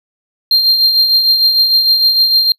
triangle tone with tremolo, 4186 Hz, C8, in tune, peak -4 dBFS, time 0.51-2.52 s, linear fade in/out 2 ms, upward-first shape triangle, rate 6.6 Hz, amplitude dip 55%, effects noise-tail reverb RT60 0.1 s tail -26 dB re dry

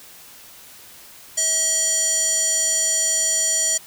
square tone with band-pass filter, 641 Hz, E5, 49 cents flat, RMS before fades -20 dBFS, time 1.37-3.78 s, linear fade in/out 10 ms, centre 7200 Hz, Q 5.3, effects white hiss -44 dBFS RMS until 3.86 s

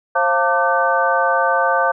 sine tone cluster, 533 / 693 / 899 / 1177 / 1526 Hz, C5 / F5 / A5 / D6 / G6, +32 / -14 / +37 / +3 / -47 cents, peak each -20 dBFS, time 0.15-1.92 s, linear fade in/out 10 ms, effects none

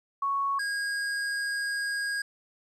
sine / square tone pair in turn, 1109 / 1633.4 Hz, C#6 / G#6, 0 / -29 cents, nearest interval perfect fifth, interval 671 cents, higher second, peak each -25 / -29 dBFS, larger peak first, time 0.22-0.59 / 0.59-2.22 s, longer second, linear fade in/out 5 ms, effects resampled to 24000 Hz + 11-bit

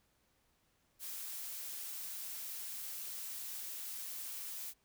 blue noise, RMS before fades -44 dBFS, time 0.99-4.74 s, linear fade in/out 50 ms, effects pink hiss -75 dBFS RMS until 4.84 s

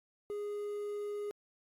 triangle tone with quantisation, 413.1 Hz, G#4, 9 cents flat, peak -34 dBFS, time 0.3-1.31 s, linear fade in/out 0 ms, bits 10, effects AAC 48 kbps

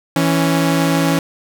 sawtooth tone pair together, 164.81 / 277.2 Hz, E3 / C#4, 0 / 0 cents, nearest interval major sixth, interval 900 cents, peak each -12 dBFS, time 0.16-1.19 s, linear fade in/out 2 ms, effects none

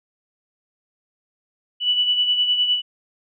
sine beating tone pair, 2960 / 2969.8 Hz, F#7 / F#7, 0 / +6 cents, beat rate 9.8 Hz, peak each -17 / -26 dBFS, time 1.8-2.82 s, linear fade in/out 50 ms, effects none

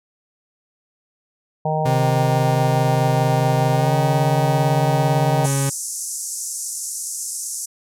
harmonic tone, 155.56 Hz, D#3, in tune, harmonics 1 / 3 / 4 / 5 / 6, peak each -22 / -27 / -24 / -23 / -28 dBFS, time 1.65-5.46 s, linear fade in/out 5 ms
40% pulse tone with pitch glide, 130.81 to 137.71 Hz, C3 to C#3, 0 to -11 cents, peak -17 dBFS, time 1.85-5.7 s, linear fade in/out 10 ms, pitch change +89 cents, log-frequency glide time 3.71-3.95 s
pink band-pass noise, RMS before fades -28 dBFS, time 5.44-7.66 s, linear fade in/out 10 ms, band 5900 to 11000 Hz, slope 48 dB/octave
effects none

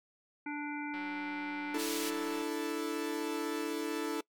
harmonic tone, 293.7 Hz, D4, in tune, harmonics 1 / 3 / 5 / 7 / 8, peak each -38 / -43 / -45 / -46 / -47 dBFS, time 0.46-1.78 s, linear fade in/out 5 ms
click train, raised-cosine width 0.3 ms, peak -33 dBFS, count 276, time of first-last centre 0.94-2.418 s, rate 186 Hz
45% pulse chord, D suspended second, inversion none, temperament equal, 293.7 / 329.6 / 440 Hz, D4 / E4 / A4, 0 / 0 / 0 cents, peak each -38 dBFS, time 1.74-4.21 s, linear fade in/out 5 ms
pink band-pass noise, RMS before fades -40 dBFS, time 1.78-2.11 s, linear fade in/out 20 ms, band 2500 to 16000 Hz, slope 24 dB/octave
effects noise-tail reverb RT60 0.1 s tail -23 dB re dry

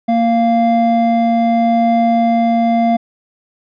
triangle tone pair together, 231.6 / 694 Hz, A#3 / F5, -11 / -11 cents, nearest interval octave + perfect fifth, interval 1900 cents, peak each -11 dBFS, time 0.08-2.97 s, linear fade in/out 10 ms, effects resampled to 11025 Hz

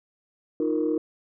sine chord, Eb suspended second, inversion none, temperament equal, 311.1 / 349.2 / 466.2 Hz, Eb4 / F4 / Bb4, 0 / 0 / 0 cents, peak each -24 / -28 / -26 dBFS, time 0.6-0.98 s, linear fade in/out 2 ms, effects tanh soft clip ceiling -15 dBFS

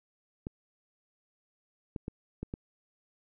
clicks, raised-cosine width 3 ms, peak -23 dBFS, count 5, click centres 0.469 / 1.962 / 2.081 / 2.43 / 2.539 s, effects none

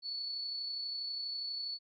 sine tone with amplitude modulation, 4435 Hz, C#8, in tune, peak -35 dBFS, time 0.02-1.79 s, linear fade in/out 50 ms, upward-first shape sine, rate 32.3 Hz, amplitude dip 30%, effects none

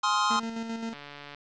square chord, F minor seventh, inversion first, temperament just, 838.1 / 1047.7 / 1257.2 / 1396.9 Hz, Ab5 / C6 / Eb6 / F6, +16 / +2 / +18 / 0 cents, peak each -32 / -27 / -29 / -33 dBFS, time 0.03-0.4 s, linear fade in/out 10 ms
40% pulse tone with tremolo, 227.5 Hz, A#3, 42 cents flat, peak -30 dBFS, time 0.3-0.94 s, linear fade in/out 10 ms, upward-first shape square, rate 7.6 Hz, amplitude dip 40%
click train, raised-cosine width 0.3 ms, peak -27 dBFS, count 61, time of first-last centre 0.93-1.347 s, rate 144 Hz
effects resampled to 16000 Hz + 9-bit

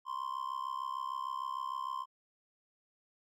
triangle tone with amplitude modulation, 1045 Hz, C6, 2 cents flat, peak -30 dBFS, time 0.05-2.06 s, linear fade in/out 50 ms, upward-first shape sine, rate 66.6 Hz, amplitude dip 90%, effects none

